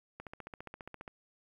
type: click train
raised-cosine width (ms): 0.5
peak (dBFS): -29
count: 14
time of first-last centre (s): 0.2-1.078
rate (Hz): 14.8
effects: 10-bit